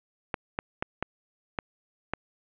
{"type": "clicks", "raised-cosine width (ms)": 0.5, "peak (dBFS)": -13, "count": 6, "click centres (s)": [0.342, 0.589, 0.825, 1.026, 1.588, 2.136], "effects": ["resampled to 8000 Hz", "9-bit"]}